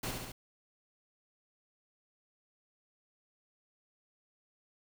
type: noise with echo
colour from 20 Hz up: pink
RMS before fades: -37 dBFS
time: 0.03-0.11 s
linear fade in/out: 5 ms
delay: 70 ms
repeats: 3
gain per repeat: -3 dB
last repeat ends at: 0.32 s
effects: none